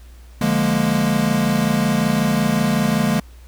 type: chord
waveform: square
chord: Bb dominant seventh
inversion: first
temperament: equal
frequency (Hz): 146.83 / 174.61 / 207.7 / 233.1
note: D3 / F3 / Ab3 / Bb3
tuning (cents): 0 / 0 / 0 / 0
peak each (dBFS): -24 / -24 / -20 / -22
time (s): 0.41-3.2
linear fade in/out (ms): 5
effects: added 60 Hz sine -39 dBFS peak until 3.47 s + pink hiss -52 dBFS RMS until 3.47 s